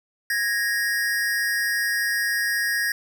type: tone pair together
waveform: square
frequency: 1659.4 / 1864.7 Hz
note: G#6 / A#6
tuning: -2 / 0 cents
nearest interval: major second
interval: 202 cents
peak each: -25 dBFS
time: 0.3-2.92 s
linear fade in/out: 2 ms
effects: none